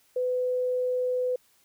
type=tone; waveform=sine; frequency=502 Hz; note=B4; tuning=28 cents sharp; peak=-24 dBFS; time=0.16-1.36 s; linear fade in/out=5 ms; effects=white hiss -64 dBFS RMS until 1.64 s